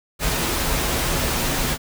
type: noise with comb filter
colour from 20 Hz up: pink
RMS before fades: -22 dBFS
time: 0.19-1.78 s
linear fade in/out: 50 ms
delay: 10 ms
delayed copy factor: -0.5
effects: none